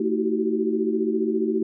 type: tone cluster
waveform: sine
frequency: 224 / 319.3 / 369.9 / 384.6 Hz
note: A3 / D#4 / F#4 / G4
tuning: +31 / +45 / 0 / -33 cents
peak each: -26 dBFS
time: 0-1.63 s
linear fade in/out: 5 ms
effects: none